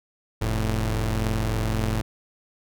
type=tone pair together; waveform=sawtooth; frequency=43.73 / 110.2 Hz; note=F1 / A2; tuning=+3 / +3 cents; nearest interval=octave + major third; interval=1600 cents; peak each=-22 / -21 dBFS; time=0.41-2.02 s; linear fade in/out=10 ms; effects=none